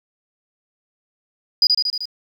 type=tone with echo; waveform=sine; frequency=4919 Hz; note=D#8; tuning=21 cents flat; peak=-9 dBFS; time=1.62-1.67 s; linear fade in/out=2 ms; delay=77 ms; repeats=5; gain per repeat=-3 dB; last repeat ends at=2.055 s; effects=tanh soft clip ceiling -5 dBFS + 8-bit